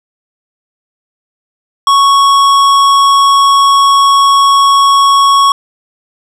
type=tone with hard clipping; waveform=sine; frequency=1108.7 Hz; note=C#6; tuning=in tune; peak=-6 dBFS; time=1.87-5.52 s; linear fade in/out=2 ms; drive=13 dB; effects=none

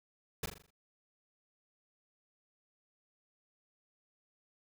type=noise with echo; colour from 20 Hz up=pink; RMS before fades=-36 dBFS; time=0.43-0.46 s; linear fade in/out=5 ms; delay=41 ms; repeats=6; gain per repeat=-6 dB; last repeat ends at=0.706 s; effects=none

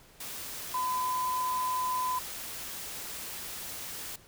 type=tone in noise; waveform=sine; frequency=1010 Hz; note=B5; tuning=39 cents sharp; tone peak=-28 dBFS; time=0.74-2.19 s; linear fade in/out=5 ms; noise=white; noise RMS=-40 dBFS; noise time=0.2-4.16 s; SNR=+9 dB; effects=pink hiss -57 dBFS RMS until 4.27 s

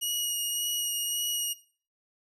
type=tone with vibrato; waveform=15% pulse; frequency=2889 Hz; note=F#7; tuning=42 cents flat; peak=-21 dBFS; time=0.01-1.54 s; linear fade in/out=20 ms; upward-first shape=sine; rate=1.8 Hz; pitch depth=12 cents each way; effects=noise-tail reverb RT60 0.4 s tail -17 dB re dry

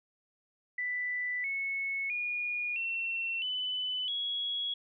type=tone with pitch steps; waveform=sine; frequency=1983 / 2200 / 2441 / 2709 / 3006 / 3335 Hz; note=B6 / C#7 / D#7 / E7 / F#7 / G#7; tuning=+7 / -14 / -34 / +47 / +27 / +7 cents; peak=-31 dBFS; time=0.78-4.74 s; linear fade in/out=5 ms; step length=660 ms; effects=none

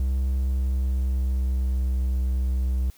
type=tone with pitch glide; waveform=triangle; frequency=65.41 to 63.84 Hz; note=C2 to C2; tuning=0 to -42 cents; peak=-19 dBFS; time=0-2.9 s; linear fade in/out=0 ms; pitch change=-42 cents; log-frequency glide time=0.33-1.99 s; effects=white hiss -56 dBFS RMS until 2.97 s

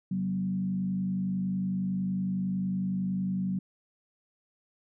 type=tone with frequency modulation; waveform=sine; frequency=187.6 Hz; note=F#3; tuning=24 cents sharp; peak=-27 dBFS; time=0.11-3.59 s; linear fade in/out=5 ms; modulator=50.9 Hz; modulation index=0.58; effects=none

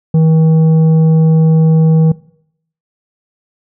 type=tone with tanh clipping; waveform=sine; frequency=160 Hz; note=D#3; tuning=49 cents sharp; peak=-7 dBFS; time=0.14-2.12 s; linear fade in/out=5 ms; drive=7 dB; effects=noise-tail reverb RT60 0.7 s tail -21 dB re dry

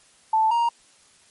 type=tone pair in turn; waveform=sine / triangle; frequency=880 / 937.3 Hz; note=A5 / A#5; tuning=0 / +9 cents; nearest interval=minor second; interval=109 cents; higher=second; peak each=-16 / -16 dBFS; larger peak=neither; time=0.33-0.51 / 0.51-0.69 s; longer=neither; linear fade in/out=5 ms; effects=white hiss -56 dBFS RMS until 1.3 s + MP3 48 kbps

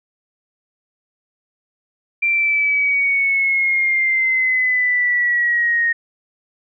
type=exponential sweep; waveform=sine; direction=down; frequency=2365 to 1856 Hz; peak=-14 dBFS; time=2.22-5.93 s; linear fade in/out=10 ms; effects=none

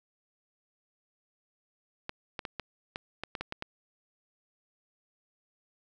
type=clicks; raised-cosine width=0.3 ms; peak=-19 dBFS; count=10; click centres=2.094 / 2.392 / 2.452 / 2.597 / 2.959 / 3.236 / 3.352 / 3.41 / 3.524 / 3.624 s; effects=none

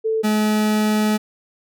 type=tone pair in turn; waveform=sine / 40% pulse; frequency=442.2 / 213.4 Hz; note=A4 / G#3; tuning=+9 / +47 cents; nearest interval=octave + minor second; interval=1262 cents; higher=first; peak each=-17 / -15 dBFS; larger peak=second; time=0.04-0.23 / 0.23-1.18 s; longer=second; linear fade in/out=20 ms; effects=none

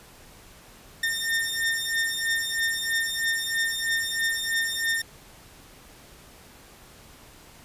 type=beating tone pair; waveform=sawtooth; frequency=1818 / 1821.1 Hz; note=A#6 / A#6; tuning=-44 / -41 cents; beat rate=3.1 Hz; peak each=-24 dBFS; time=1.03-5.02 s; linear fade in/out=5 ms; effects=pink hiss -50 dBFS RMS until 7.64 s + resampled to 32000 Hz

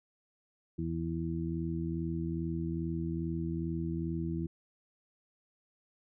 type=harmonic tone; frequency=82.41 Hz; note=E2; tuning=in tune; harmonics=1 / 2 / 3 / 4; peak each=-39 / -35 / -42 / -37 dBFS; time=0.78-4.47 s; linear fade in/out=10 ms; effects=none

